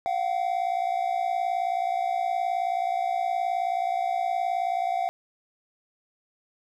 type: tone pair together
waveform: triangle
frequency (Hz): 698.5 / 757.5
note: F5 / F#5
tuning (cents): 0 / +40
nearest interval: minor second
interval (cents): 140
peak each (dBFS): -25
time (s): 0.06-5.09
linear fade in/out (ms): 0
effects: none